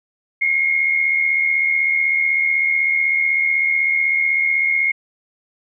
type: tone pair together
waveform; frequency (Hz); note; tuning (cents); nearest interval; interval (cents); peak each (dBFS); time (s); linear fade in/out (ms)
sine; 2148 / 2224; C7 / C#7; +45 / +5; minor second; 60; -15 / -24; 0.41-4.92; 10
effects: none